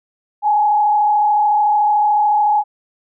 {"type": "tone with frequency modulation", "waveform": "sine", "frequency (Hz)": 838, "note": "G#5", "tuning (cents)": 15, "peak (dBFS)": -11, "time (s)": [0.42, 2.64], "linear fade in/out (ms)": 50, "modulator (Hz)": 33.7, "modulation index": 0.65, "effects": []}